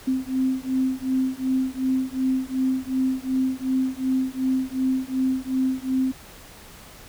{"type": "beating tone pair", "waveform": "sine", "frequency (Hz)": [259.6, 262.3], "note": ["C4", "C4"], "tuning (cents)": [-13, 4], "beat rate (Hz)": 2.7, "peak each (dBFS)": -24, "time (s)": [0.07, 6.12], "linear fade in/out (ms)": 10, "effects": ["pink hiss -45 dBFS RMS until 7.08 s"]}